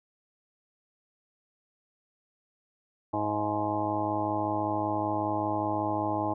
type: harmonic tone with a mistuned harmonic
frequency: 105.2 Hz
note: G#2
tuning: 23 cents sharp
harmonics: 1 / 2 / 3 / 4 / 5 / 6 / 7 / 8 / 9 / 10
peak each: -37 / -43 / -32 / -43 / -41 / -34 / -42 / -31 / -41 / -37 dBFS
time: 3.13-6.34 s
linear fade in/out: 10 ms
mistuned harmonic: 7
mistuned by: -75 cents
effects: none